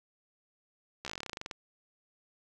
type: slowing click train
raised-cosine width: 0.2 ms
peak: -21 dBFS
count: 17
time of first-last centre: 1.05-1.512 s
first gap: 14 ms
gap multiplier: 1.09
effects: none